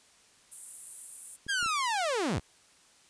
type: high-pass noise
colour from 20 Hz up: white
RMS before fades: -39 dBFS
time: 0.51-1.37 s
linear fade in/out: 20 ms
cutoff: 8300 Hz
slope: 48 dB/octave
type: clicks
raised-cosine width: 3 ms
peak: -34 dBFS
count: 3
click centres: 1.466 / 1.628 / 1.661 s
type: linear sweep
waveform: sawtooth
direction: down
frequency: 1661.2 to 49.09 Hz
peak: -24 dBFS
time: 1.48-2.4 s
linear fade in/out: 20 ms
effects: white hiss -61 dBFS RMS until 3.09 s + resampled to 22050 Hz